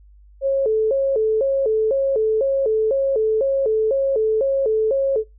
sine tone with vibrato, 487.7 Hz, B4, 22 cents flat, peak -15 dBFS, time 0.41-5.24 s, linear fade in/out 50 ms, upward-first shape square, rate 2 Hz, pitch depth 190 cents each way, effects noise-tail reverb RT60 0.2 s tail -22 dB re dry + added 50 Hz sine -45 dBFS peak until 5.38 s

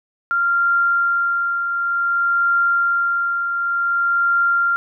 sine tone with tremolo, 1388 Hz, F6, 11 cents flat, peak -13 dBFS, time 0.31-4.76 s, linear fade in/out 0 ms, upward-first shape triangle, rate 0.55 Hz, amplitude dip 50%, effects none

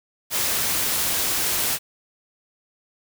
white noise, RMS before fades -23 dBFS, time 0.3-1.79 s, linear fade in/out 50 ms, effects none

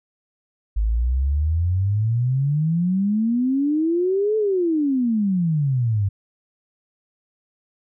sine exponential two-way sweep, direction up then down, 51 to 440 to 95.8 Hz, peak -17 dBFS, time 0.76-6.09 s, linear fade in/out 10 ms, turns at 4.37 s, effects none

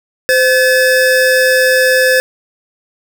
square tone pair together, 515 / 1717.8 Hz, C5 / A6, -28 / -42 cents, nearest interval octave + major sixth, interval 2086 cents, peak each -11 / -12 dBFS, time 0.29-2.2 s, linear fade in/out 0 ms, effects none

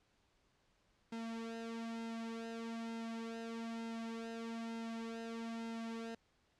sawtooth tone with flanger, 228.3 Hz, A#3, 36 cents flat, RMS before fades -44 dBFS, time 1.12-6.15 s, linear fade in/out 5 ms, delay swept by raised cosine 1.7 to 3.5 ms, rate 1.1 Hz, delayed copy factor -0.75, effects pink hiss -75 dBFS RMS until 6.59 s + low-pass 6000 Hz 12 dB/octave

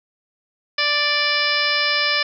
harmonic tone with a mistuned harmonic, 587 Hz, D5, 1 cent flat, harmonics 1 / 2 / 3 / 4 / 5 / 6 / 7 / 8 / 9, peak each -29 / -27 / -23 / -23 / -27 / -28 / -28 / -25 / -26 dBFS, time 0.78-2.23 s, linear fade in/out 5 ms, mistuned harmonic 8, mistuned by +71 cents, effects none

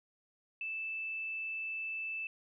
sine tone, 2637 Hz, E7, in tune, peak -36 dBFS, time 0.61-2.27 s, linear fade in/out 2 ms, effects none

